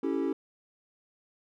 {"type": "chord", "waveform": "triangle", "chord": "A dominant seventh", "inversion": "first", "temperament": "equal with one note detuned", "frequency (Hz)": [277.2, 329.6, 389.5, 440], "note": ["C#4", "E4", "G4", "A4"], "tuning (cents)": [0, 0, -11, 0], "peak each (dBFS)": [-29, -30, -31, -35], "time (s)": [0.03, 0.33], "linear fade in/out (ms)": 5, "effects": []}